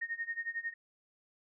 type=tone with tremolo; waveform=sine; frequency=1850 Hz; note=A#6; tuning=14 cents flat; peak=-32 dBFS; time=0.01-0.74 s; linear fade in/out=10 ms; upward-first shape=sine; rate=11 Hz; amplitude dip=90%; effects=none